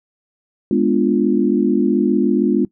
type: chord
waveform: sine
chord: G# diminished seventh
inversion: none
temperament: equal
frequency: 207.7 / 246.9 / 293.7 / 349.2 Hz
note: G#3 / B3 / D4 / F4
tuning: 0 / 0 / 0 / 0 cents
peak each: -18 dBFS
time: 0.71-2.65 s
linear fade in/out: 2 ms
effects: noise-tail reverb RT60 0.1 s tail -19 dB re dry